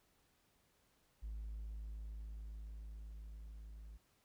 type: tone with level ramp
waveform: triangle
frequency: 53.6 Hz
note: A1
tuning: 45 cents flat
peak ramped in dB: -39 to -48 dBFS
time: 1.22-3.98 s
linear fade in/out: 20 ms
effects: tanh soft clip ceiling -38 dBFS + pink hiss -75 dBFS RMS until 4.24 s